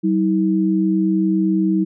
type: tone pair together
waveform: sine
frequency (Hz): 190.57 / 320.5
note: G3 / E4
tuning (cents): -49 / -49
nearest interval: major sixth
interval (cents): 900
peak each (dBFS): -17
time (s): 0.03-1.85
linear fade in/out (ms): 20
effects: none